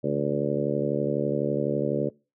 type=harmonic tone with a mistuned harmonic; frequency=72 Hz; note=D2; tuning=34 cents flat; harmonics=2 / 3 / 4 / 5 / 6 / 7 / 8; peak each=-31 / -31 / -31 / -31 / -31 / -31 / -31 dBFS; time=0.03-2.1 s; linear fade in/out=20 ms; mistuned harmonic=2; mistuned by=-53 cents; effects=noise-tail reverb RT60 0.3 s tail -23 dB re dry